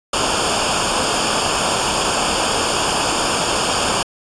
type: noise with comb filter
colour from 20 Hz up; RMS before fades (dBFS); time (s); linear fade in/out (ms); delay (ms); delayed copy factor
pink; -18; 0.13-4.03; 5; 0.5; -0.8
effects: resampled to 22050 Hz